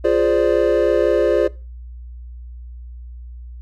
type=chord; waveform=triangle; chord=D half-diminished seventh; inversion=first; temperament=equal; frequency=349.2 / 415.3 / 523.3 / 587.3 Hz; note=F4 / Ab4 / C5 / D5; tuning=0 / 0 / 0 / 0 cents; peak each=-17 dBFS; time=0.04-1.48 s; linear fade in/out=10 ms; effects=noise-tail reverb RT60 0.3 s tail -21 dB re dry + added 60 Hz sine -32 dBFS peak until 3.61 s